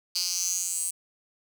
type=tone with high-pass filter sweep; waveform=10% pulse; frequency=180 Hz; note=F#3; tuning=47 cents flat; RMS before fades=-29 dBFS; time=0.15-0.91 s; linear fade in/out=10 ms; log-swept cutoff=4800 to 8600 Hz; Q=6.7; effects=none